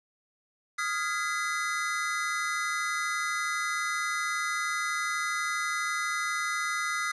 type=chord; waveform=square; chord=F half-diminished seventh; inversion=third; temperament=equal with one note detuned; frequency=1244.5 / 1396.9 / 1661.2 / 2022 Hz; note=Eb6 / F6 / Ab6 / Cb7; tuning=0 / 0 / 0 / +40 cents; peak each=-34 / -35 / -39 / -33 dBFS; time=0.78-7.12 s; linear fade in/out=10 ms; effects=resampled to 22050 Hz + 10-bit